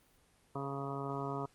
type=harmonic tone; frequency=138.59 Hz; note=C#3; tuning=in tune; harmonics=1 / 2 / 3 / 4 / 5 / 6 / 7 / 8 / 9; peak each=-41 / -43 / -42 / -50 / -44 / -53 / -44 / -48 / -45 dBFS; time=0.55-1.46 s; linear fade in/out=5 ms; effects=pink hiss -68 dBFS RMS until 1.54 s + Opus 24 kbps